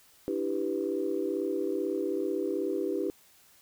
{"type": "chord", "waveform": "sine", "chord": "E minor seventh", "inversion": "third", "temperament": "equal", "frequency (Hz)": [293.7, 329.6, 392, 493.9], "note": ["D4", "E4", "G4", "B4"], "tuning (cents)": [0, 0, 0, 0], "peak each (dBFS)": [-35, -33, -31, -35], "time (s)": [0.28, 3.1], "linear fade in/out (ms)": 0, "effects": ["tanh soft clip ceiling -17 dBFS", "white hiss -60 dBFS RMS until 3.61 s"]}